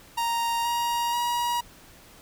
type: tone with pitch steps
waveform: 45% pulse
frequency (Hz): 932.3 / 944.8 / 957.4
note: A#5 / A#5 / A#5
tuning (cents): 0 / +23 / +46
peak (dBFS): -24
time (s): 0.17-1.61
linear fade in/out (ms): 10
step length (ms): 480
effects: pink hiss -51 dBFS RMS until 2.21 s